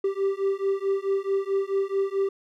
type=beating tone pair; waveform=triangle; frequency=389.3 / 393.9 Hz; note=G4 / G4; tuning=-12 / +8 cents; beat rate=4.6 Hz; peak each=-24 / -24 dBFS; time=0.04-2.29 s; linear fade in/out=5 ms; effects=none